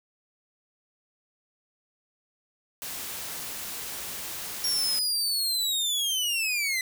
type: noise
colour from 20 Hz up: white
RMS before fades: -36 dBFS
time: 2.82-4.99 s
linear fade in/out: 0 ms
type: linear sweep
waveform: sawtooth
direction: down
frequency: 5588 to 2000 Hz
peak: -22 dBFS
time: 4.64-6.81 s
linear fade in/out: 2 ms
effects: none